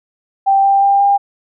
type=tone with pitch steps; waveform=sine; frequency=784 / 789.9 / 795.9 / 801.9 Hz; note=G5 / G5 / G5 / G5; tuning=0 / +13 / +26 / +39 cents; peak=-8 dBFS; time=0.46-1.18 s; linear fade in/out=20 ms; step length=180 ms; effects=none

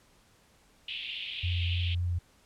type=band-pass noise; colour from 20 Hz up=pink; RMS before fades=-38 dBFS; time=0.88-1.95 s; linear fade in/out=5 ms; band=2600 to 3400 Hz; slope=48 dB/octave
type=tone with vibrato; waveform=sine; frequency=87.6 Hz; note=F2; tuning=6 cents sharp; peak=-27 dBFS; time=1.43-2.19 s; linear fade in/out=10 ms; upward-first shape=triangle; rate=3.7 Hz; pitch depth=18 cents each way
effects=pink hiss -63 dBFS RMS until 2.45 s + low-pass 11000 Hz 12 dB/octave

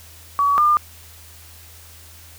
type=tone pair in turn; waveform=sine; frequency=1135 / 1202.5 Hz; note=C#6 / D6; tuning=+41 / +41 cents; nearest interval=minor second; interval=100 cents; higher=second; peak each=-14 / -12 dBFS; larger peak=second; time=0.39-0.58 / 0.58-0.77 s; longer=neither; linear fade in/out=0 ms; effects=added 82 Hz sine -45 dBFS peak until 2.38 s + white hiss -45 dBFS RMS until 2.38 s

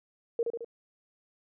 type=tone with echo; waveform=sine; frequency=466.2 Hz; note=A#4; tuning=in tune; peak=-24 dBFS; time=0.39-0.43 s; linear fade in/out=2 ms; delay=72 ms; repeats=3; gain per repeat=-4 dB; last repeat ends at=0.646 s; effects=none

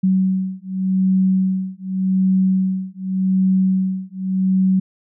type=beating tone pair; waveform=sine; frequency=188.1 / 188.96 Hz; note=F#3 / F#3; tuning=+29 / +37 cents; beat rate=0.86 Hz; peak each=-18 dBFS; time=0.03-4.8 s; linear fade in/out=10 ms; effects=none

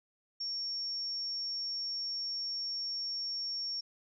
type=tone; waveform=sine; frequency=5500 Hz; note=F8; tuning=27 cents flat; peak=-34 dBFS; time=0.4-3.81 s; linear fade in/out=10 ms; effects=none

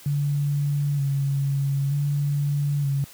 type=tone with vibrato; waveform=sine; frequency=141.3 Hz; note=C#3; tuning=34 cents sharp; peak=-20 dBFS; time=0.06-3.04 s; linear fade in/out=0 ms; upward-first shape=square; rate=0.54 Hz; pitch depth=31 cents each way; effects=white hiss -47 dBFS RMS until 3.13 s + high-pass 80 Hz 12 dB/octave

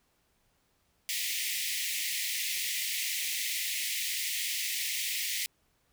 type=high-pass noise; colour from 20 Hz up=pink; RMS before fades=-33 dBFS; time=1.09-5.46 s; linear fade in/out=0 ms; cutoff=1900 Hz; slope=96 dB/octave; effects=pink hiss -72 dBFS RMS until 5.92 s

